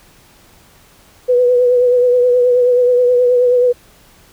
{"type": "tone with vibrato", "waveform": "sine", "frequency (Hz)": 493.9, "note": "B4", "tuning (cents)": 0, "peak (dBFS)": -8, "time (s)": [1.28, 3.73], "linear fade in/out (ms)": 20, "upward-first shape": "triangle", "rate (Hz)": 9.4, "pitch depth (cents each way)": 38, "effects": ["pink hiss -47 dBFS RMS until 4.32 s"]}